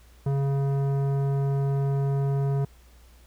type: tone with tanh clipping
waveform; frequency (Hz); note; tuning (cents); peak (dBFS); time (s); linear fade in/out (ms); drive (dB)
sine; 138.5; C#3; -1; -24; 0.26-2.65; 5; 14
effects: added 60 Hz sine -51 dBFS peak until 3.26 s + pink hiss -59 dBFS RMS until 3.26 s